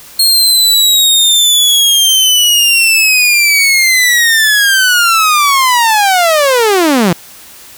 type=linear sweep; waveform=sawtooth; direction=down; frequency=4268 to 160 Hz; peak=-3 dBFS; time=0.19-7.13 s; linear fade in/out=5 ms; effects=white hiss -35 dBFS RMS until 7.77 s